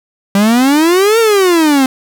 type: exponential two-way sweep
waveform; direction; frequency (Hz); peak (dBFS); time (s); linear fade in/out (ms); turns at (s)
45% pulse; up then down; 194.5 to 466.2 to 257.3; -7; 0.35-1.86; 2; 1.19
effects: none